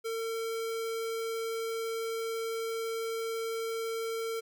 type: tone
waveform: square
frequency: 453 Hz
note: A#4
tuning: 50 cents flat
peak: -33 dBFS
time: 0.04-4.41 s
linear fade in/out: 20 ms
effects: none